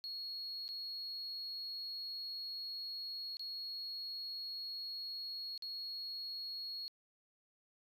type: tone with dropouts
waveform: sine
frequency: 4319 Hz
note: C#8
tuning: 46 cents flat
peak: -39 dBFS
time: 0.04-6.88 s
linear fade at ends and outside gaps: 0 ms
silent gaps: 0.68-0.689 / 3.369-3.395 / 5.577-5.623 s
effects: tanh soft clip ceiling -39 dBFS